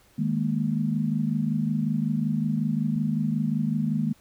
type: chord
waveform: sine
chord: D# suspended fourth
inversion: none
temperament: equal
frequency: 155.56 / 207.7 / 233.1 Hz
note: D#3 / G#3 / A#3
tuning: 0 / 0 / 0 cents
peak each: -27 dBFS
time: 0.18-4.13 s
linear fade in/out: 10 ms
effects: pink hiss -59 dBFS RMS until 4.2 s